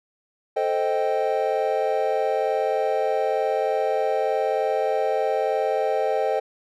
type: chord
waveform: triangle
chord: A half-diminished seventh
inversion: none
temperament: equal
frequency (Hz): 440 / 523.3 / 622.3 / 784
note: A4 / C5 / Eb5 / G5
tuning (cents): 0 / 0 / 0 / 0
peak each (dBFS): -24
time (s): 0.56-6.4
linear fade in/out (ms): 10
effects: none